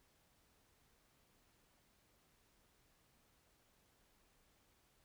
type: silence
effects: pink hiss -74 dBFS RMS until 5.04 s